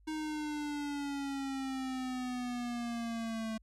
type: exponential sweep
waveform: square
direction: down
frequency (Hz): 313.1 to 220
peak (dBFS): -36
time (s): 0.07-3.58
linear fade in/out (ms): 10
effects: added 50 Hz sine -60 dBFS peak until 3.62 s + low-pass 9000 Hz 12 dB/octave